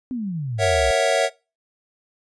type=exponential sweep; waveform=sine; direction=down; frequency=264.4 to 58.27 Hz; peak=-24 dBFS; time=0.11-0.91 s; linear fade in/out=0 ms
type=chord; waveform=square; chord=F# dominant seventh; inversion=first; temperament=equal; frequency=466.2 / 554.4 / 659.3 / 740 Hz; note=A#4 / C#5 / E5 / F#5; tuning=0 / 0 / 0 / 0 cents; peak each=-26 / -22 / -21 / -25 dBFS; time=0.58-1.3 s; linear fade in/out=50 ms
effects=noise-tail reverb RT60 0.3 s tail -23 dB re dry + resampled to 22050 Hz